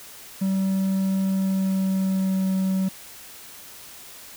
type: tone with pitch glide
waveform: triangle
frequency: 191.9 to 189.7 Hz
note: G3 to F#3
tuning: -37 to +43 cents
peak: -18 dBFS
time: 0.41-2.89 s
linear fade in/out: 10 ms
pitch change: -20 cents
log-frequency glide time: 1.28-2.51 s
effects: white hiss -43 dBFS RMS until 4.36 s